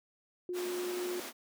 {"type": "tone", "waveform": "sine", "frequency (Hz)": 358.3, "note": "F4", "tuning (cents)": 44, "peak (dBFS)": -34, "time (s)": [0.49, 1.2], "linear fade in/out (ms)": 2}
{"type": "high-pass noise", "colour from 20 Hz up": "pink", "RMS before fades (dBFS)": -43, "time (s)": [0.53, 1.33], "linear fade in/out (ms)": 50, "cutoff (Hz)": 210, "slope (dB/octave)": 96}
{"effects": []}